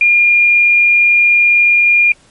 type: tone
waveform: sine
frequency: 2413 Hz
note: D7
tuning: 46 cents sharp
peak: -6 dBFS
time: 0.01-2.12 s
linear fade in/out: 2 ms
effects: pink hiss -48 dBFS RMS until 2.3 s + MP3 48 kbps